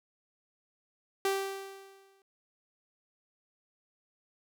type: tone with exponential decay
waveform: sawtooth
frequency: 390 Hz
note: G4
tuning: 9 cents flat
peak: -22 dBFS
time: 1.25-2.22 s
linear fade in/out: 2 ms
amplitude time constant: 210 ms
effects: none